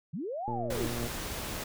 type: linear two-way sweep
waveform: sine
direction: up then down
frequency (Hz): 130.81 to 888 to 281.8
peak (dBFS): -33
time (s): 0.13-0.87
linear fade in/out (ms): 10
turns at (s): 0.5
type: click train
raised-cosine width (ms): 2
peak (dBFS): -25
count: 71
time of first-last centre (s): 0.48-1.073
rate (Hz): 118
type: noise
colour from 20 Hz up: pink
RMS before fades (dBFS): -37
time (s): 0.7-1.64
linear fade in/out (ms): 5
effects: none